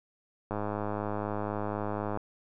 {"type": "click train", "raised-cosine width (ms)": 1, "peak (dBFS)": -19, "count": 174, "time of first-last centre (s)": [0.51, 2.173], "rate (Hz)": 104, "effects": []}